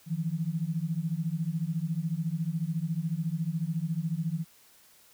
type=beating tone pair; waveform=sine; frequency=156.6 / 170.6 Hz; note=D#3 / F3; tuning=+11 / -40 cents; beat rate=14 Hz; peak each=-31 / -31 dBFS; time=0.06-4.45 s; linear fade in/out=50 ms; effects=white hiss -59 dBFS RMS until 5.13 s